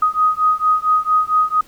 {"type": "beating tone pair", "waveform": "sine", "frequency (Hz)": [1249, 1253.4], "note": ["D#6", "D#6"], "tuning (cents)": [6, 12], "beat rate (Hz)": 4.4, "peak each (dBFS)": -16, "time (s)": [0.02, 1.61], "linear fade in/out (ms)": 5, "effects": ["pink hiss -48 dBFS RMS until 1.67 s"]}